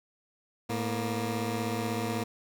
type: tone pair together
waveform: 15% pulse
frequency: 110 / 236.2 Hz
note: A2 / A#3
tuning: 0 / +23 cents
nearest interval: octave + minor second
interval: 1323 cents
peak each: -26 dBFS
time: 0.69-2.24 s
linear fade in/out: 10 ms
effects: none